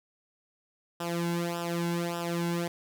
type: tone with flanger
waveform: sawtooth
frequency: 171.2 Hz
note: F3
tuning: 34 cents flat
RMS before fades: -31 dBFS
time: 1-2.68 s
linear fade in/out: 5 ms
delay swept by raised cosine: 0.46 to 1.66 ms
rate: 1.7 Hz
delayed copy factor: -0.85
effects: none